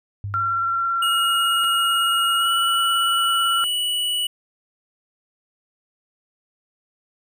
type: tone with exponential decay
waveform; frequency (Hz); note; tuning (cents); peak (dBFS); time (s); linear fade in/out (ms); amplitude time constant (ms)
sine; 100.6; G2; +45; -24; 0.24-1.07; 0; 180
type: tone with vibrato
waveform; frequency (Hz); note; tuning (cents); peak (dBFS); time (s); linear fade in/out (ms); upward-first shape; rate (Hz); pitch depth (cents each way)
sine; 1364; F6; -41; -19; 0.34-3.64; 0; sine; 18; 16
type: tone with pitch glide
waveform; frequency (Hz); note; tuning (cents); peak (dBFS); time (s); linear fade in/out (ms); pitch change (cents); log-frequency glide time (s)
square; 2877 to 2944; F#7 to F#7; -49 to -9; -21; 1.02-4.27; 5; +40; 2.37-2.5
type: clicks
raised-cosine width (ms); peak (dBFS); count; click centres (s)
0.3; -24; 2; 1.638 / 1.646
effects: none